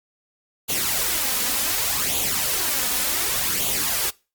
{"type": "noise with flanger", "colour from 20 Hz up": "white", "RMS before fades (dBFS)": -23, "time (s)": [0.68, 4.11], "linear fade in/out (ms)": 20, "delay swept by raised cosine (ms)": [0.28, 4.08], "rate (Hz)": 0.67, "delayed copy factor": 0.6, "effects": ["noise-tail reverb RT60 0.3 s tail -23 dB re dry", "Opus 48 kbps"]}